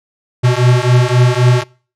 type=beating tone pair; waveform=square; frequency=122 / 125.8 Hz; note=B2 / B2; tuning=-21 / +32 cents; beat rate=3.8 Hz; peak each=-12 dBFS; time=0.43-1.64 s; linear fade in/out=20 ms; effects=noise-tail reverb RT60 0.4 s tail -24 dB re dry + low-pass 7000 Hz 12 dB/octave